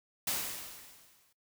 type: noise with exponential decay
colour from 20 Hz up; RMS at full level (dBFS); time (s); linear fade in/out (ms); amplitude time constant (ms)
white; -31; 0.27-1.33; 5; 230
effects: noise-tail reverb RT60 0.1 s tail -18 dB re dry